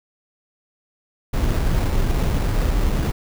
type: noise with sample-and-hold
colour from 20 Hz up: brown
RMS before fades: -19 dBFS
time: 1.33-3.12 s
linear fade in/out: 10 ms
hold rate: 3150 Hz
effects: none